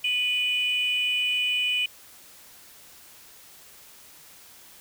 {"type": "tone pair together", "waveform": "sine", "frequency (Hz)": [2473, 2973], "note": ["D#7", "F#7"], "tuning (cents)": [-11, 8], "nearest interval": "minor third", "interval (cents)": 319, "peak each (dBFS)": -24, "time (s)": [0.04, 1.86], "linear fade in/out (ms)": 5, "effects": ["tanh soft clip ceiling -17 dBFS", "white hiss -50 dBFS RMS until 4.8 s"]}